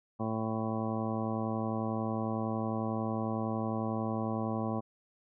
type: harmonic tone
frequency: 111 Hz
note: A2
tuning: 16 cents sharp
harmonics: 1 / 2 / 3 / 4 / 5 / 6 / 7 / 9 / 10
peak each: -37 / -34 / -40 / -43 / -41 / -43 / -41 / -43 / -45 dBFS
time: 0.19-4.81 s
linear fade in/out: 20 ms
effects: none